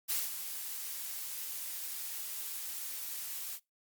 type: noise with ADSR envelope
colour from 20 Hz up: blue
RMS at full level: -31 dBFS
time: 0.08-3.6 s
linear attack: 29 ms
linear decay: 190 ms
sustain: -9 dB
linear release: 66 ms
effects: noise-tail reverb RT60 0.2 s tail -23 dB re dry + Opus 48 kbps